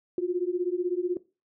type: beating tone pair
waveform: sine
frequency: 349.2 / 365.2 Hz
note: F4 / F#4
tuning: 0 / -23 cents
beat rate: 16 Hz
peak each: -28 dBFS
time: 0.18-1.17 s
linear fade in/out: 2 ms
effects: noise-tail reverb RT60 0.3 s tail -19 dB re dry